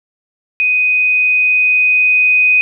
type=tone with level ramp; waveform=sine; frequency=2498 Hz; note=D#7; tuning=6 cents sharp; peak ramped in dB=-10 to -7 dBFS; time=0.6-2.61 s; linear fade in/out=0 ms; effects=none